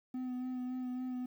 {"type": "tone with vibrato", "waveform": "triangle", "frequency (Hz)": 252.7, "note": "B3", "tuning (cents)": 40, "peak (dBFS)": -34, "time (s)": [0.14, 1.26], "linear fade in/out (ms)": 5, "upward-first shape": "sine", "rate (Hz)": 3.6, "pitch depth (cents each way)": 20, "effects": ["11-bit"]}